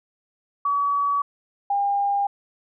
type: tone pair in turn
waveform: sine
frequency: 1137 / 804 Hz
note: C#6 / G5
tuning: +44 / +44 cents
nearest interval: tritone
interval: 600 cents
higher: first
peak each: -19 dBFS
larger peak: neither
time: 0.65-1.22 / 1.7-2.27 s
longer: neither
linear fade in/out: 5 ms
effects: none